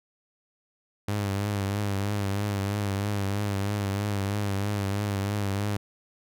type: tone with vibrato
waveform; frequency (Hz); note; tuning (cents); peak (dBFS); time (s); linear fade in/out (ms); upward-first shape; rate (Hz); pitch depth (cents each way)
sawtooth; 100.8; G2; +49; -22; 1.08-5.77; 5; triangle; 3.1; 63
effects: none